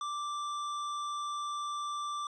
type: tone with tanh clipping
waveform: sine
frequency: 1174.7 Hz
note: D6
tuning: in tune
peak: -36 dBFS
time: 0.01-2.27 s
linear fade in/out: 2 ms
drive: 15 dB
effects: resampled to 22050 Hz